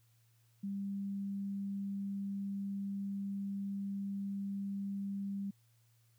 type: tone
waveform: sine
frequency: 198.2 Hz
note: G3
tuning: 19 cents sharp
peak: -36 dBFS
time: 0.63-5.51 s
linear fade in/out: 10 ms
effects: added 115 Hz sine -67 dBFS peak until 6.18 s + white hiss -75 dBFS RMS until 6.18 s